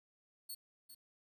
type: tone with echo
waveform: 10% pulse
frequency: 4386 Hz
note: C#8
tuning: 19 cents flat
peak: -36 dBFS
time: 0.49-0.55 s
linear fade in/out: 10 ms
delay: 400 ms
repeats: 1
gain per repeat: -10 dB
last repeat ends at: 0.95 s
effects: 11-bit